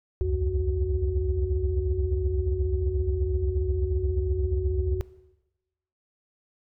sine tone cluster, 64.2 / 72.5 / 87.1 / 371.5 Hz, C2 / D2 / F2 / F#4, -32 / -22 / -4 / +7 cents, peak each -28 dBFS, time 0.21-5.01 s, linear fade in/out 0 ms, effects noise-tail reverb RT60 1.0 s tail -19 dB re dry + tanh soft clip ceiling -13 dBFS

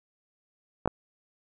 clicks, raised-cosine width 1 ms, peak -11 dBFS, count 2, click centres 0.858 / 0.876 s, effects none

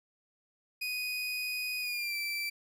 30% pulse tone with pitch glide, 2489 to 2336 Hz, D#7 to D7, 0 to -10 cents, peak -30 dBFS, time 0.81-2.5 s, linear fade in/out 10 ms, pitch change -110 cents, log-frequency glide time 1.8-2.16 s, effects none

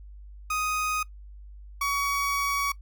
30% pulse tone pair in turn, 1249 / 1127.8 Hz, D#6 / C#6, +6 / +30 cents, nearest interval major second, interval 176 cents, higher first, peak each -23 / -22 dBFS, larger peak second, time 0.5-1.03 / 1.81-2.72 s, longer second, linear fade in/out 5 ms, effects noise-tail reverb RT60 0.1 s tail -20 dB re dry + added 50 Hz sine -42 dBFS peak until 2.81 s

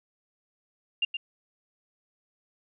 sine tone with echo, 2794 Hz, F7, in tune, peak -22 dBFS, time 1.02-1.05 s, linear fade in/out 5 ms, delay 120 ms, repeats 1, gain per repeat -7 dB, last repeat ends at 1.17 s, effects none

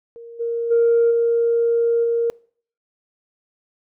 sine tone with level steps, 466.2 Hz, A#4, in tune, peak -35 / -20 / -11 / -14 / -16 dBFS, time 0.16-2.3 s, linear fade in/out 0 ms, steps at 0.39 / 0.7 / 1.1 / 2.03 s, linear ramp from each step 20 ms, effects noise-tail reverb RT60 0.5 s tail -25 dB re dry + tanh soft clip ceiling -9 dBFS

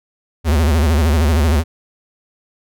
square tone with vibrato, 77.1 Hz, D#2, 15 cents flat, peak -12 dBFS, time 0.44-1.64 s, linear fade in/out 50 ms, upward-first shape sine, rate 13 Hz, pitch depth 160 cents each way, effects none

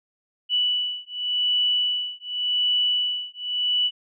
sine beating tone pair, 2960 / 2960.88 Hz, F#7 / F#7, 0 / +1 cents, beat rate 0.88 Hz, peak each -24 / -24 dBFS, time 0.49-3.91 s, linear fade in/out 50 ms, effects none

